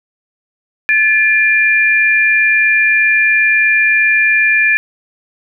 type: tone pair together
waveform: sine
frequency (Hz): 1736 / 2393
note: A6 / D7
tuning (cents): -24 / +32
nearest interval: tritone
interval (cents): 556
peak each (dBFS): -11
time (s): 0.89-4.77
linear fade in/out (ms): 0
effects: none